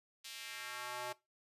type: tone with high-pass filter sweep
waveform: square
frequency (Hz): 123.47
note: B2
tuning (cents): 0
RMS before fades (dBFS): -45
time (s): 0.24-1.13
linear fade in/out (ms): 10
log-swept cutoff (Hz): 3600 to 630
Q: 1.3
effects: noise-tail reverb RT60 0.2 s tail -19 dB re dry + resampled to 32000 Hz